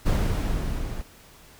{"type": "noise with level ramp", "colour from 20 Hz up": "brown", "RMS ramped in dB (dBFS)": [-20, -32], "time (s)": [0.05, 1.03], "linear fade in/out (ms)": 20, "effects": ["pink hiss -51 dBFS RMS until 1.59 s"]}